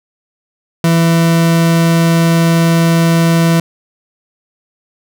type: tone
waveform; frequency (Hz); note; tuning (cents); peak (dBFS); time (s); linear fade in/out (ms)
40% pulse; 166.3; E3; +16; -7; 0.84-3.6; 2
effects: none